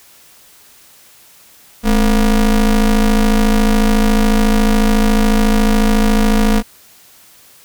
square ring-modulated tone, 120 Hz, B2, 49 cents flat, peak -7 dBFS, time 1.83-6.63 s, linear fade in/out 50 ms, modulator 93 Hz, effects white hiss -45 dBFS RMS until 7.64 s

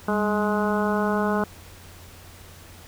harmonic tone with a mistuned harmonic, 210.2 Hz, G#3, 21 cents sharp, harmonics 1 / 2 / 3 / 4 / 5 / 6 / 7, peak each -24 / -27 / -29 / -30 / -31 / -32 / -32 dBFS, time 0.08-1.44 s, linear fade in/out 2 ms, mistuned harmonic 1, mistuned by -66 cents, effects added 88 Hz sine -47 dBFS peak until 2.87 s + pink hiss -47 dBFS RMS until 2.87 s

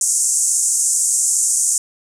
white band-pass noise, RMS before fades -17 dBFS, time 0.01-1.78 s, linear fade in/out 2 ms, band 6500 to 9200 Hz, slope 48 dB/octave, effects none

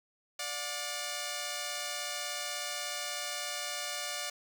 5% pulse tone pair together, 587.3 / 720 Hz, D5 / F#5, 0 / -47 cents, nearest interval major third, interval 353 cents, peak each -26 / -27 dBFS, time 0.39-4.3 s, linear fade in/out 5 ms, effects none

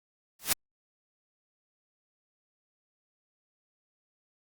white noise with exponential growth, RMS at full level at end -20 dBFS, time 0.39-0.53 s, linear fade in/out 5 ms, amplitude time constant 29 ms, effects Opus 48 kbps

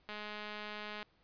click train, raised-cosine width 0.3 ms, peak -28 dBFS, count 198, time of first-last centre 0.09-1.028 s, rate 210 Hz, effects pink hiss -71 dBFS RMS until 1.23 s + resampled to 11025 Hz

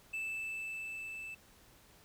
triangle tone with level ramp, 2637 Hz, E7, in tune, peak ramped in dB -34 to -41 dBFS, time 0.13-1.35 s, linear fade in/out 10 ms, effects pink hiss -62 dBFS RMS until 2.04 s

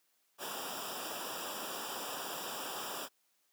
pink noise with comb filter, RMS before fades -41 dBFS, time 0.38-3.09 s, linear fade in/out 50 ms, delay 0.47 ms, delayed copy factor -0.9, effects white hiss -75 dBFS RMS until 3.52 s + high-pass 200 Hz 12 dB/octave

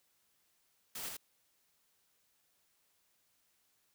white noise with echo, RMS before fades -43 dBFS, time 0.95-1.09 s, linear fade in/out 5 ms, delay 79 ms, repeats 1, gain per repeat -2 dB, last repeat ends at 1.169 s, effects white hiss -75 dBFS RMS until 3.94 s

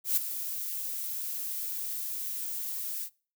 violet noise with ADSR envelope, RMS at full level -24 dBFS, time 0.04-3.1 s, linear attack 130 ms, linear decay 9 ms, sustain -11 dB, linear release 71 ms, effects noise-tail reverb RT60 0.4 s tail -24 dB re dry

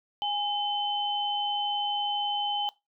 sine tone pair together, 824 / 3058 Hz, G#5 / G7, -14 / -44 cents, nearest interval octave + major seventh, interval 2270 cents, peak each -29 / -30 dBFS, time 0.22-2.69 s, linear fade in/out 0 ms, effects noise-tail reverb RT60 0.2 s tail -20 dB re dry

